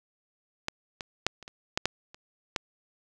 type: clicks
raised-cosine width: 0.2 ms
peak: -12 / -18 / -6 / -28 / -25 / -8 / -7 / -29 / -10 dBFS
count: 9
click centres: 0.684 / 1.008 / 1.266 / 1.427 / 1.479 / 1.775 / 1.856 / 2.145 / 2.562 s
effects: none